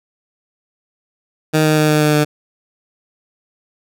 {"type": "tone with pitch steps", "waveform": "15% pulse", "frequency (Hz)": [155.56, 154.4, 153.24, 152.09, 150.96, 149.83], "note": ["D#3", "D#3", "D#3", "D#3", "D3", "D3"], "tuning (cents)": [0, -13, -26, -39, 48, 35], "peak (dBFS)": -5, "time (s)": [1.53, 2.25], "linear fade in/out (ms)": 20, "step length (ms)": 120, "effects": []}